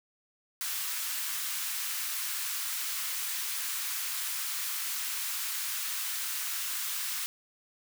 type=high-pass noise; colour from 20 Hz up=white; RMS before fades=-34 dBFS; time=0.61-7.26 s; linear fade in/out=0 ms; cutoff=1100 Hz; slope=24 dB/octave; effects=none